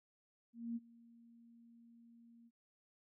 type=tone with ADSR envelope; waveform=sine; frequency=233.1 Hz; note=A#3; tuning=in tune; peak=-37 dBFS; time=0.53-2.51 s; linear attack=230 ms; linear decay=32 ms; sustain=-23 dB; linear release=44 ms; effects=none